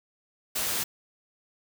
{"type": "noise", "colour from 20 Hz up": "white", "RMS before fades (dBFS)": -29, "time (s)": [0.55, 0.84], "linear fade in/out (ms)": 10, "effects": []}